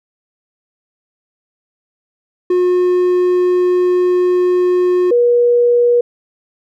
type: tone pair in turn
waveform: triangle / sine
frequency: 360.4 / 481.1 Hz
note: F#4 / B4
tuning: -45 / -45 cents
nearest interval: perfect fourth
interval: 500 cents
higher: second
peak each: -8 dBFS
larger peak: neither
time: 2.5-5.11 / 5.11-6.01 s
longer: first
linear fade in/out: 5 ms
effects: none